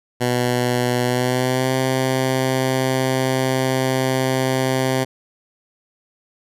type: tone with pitch glide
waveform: 10% pulse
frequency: 123.47 to 130.81 Hz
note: B2 to C3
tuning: 0 to 0 cents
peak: -9 dBFS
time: 0.2-5.05 s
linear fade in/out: 20 ms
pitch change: +100 cents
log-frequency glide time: 1.03-1.74 s
effects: resampled to 32000 Hz